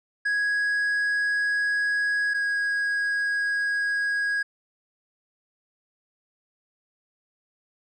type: tone pair in turn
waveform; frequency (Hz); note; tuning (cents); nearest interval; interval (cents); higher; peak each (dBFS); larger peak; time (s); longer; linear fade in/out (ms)
triangle; 1661.2 / 1648.8; G#6 / G#6; 0 / -13; unison; 13; first; -20 / -21; first; 0.25-2.34 / 2.34-4.43; neither; 10
effects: resampled to 24000 Hz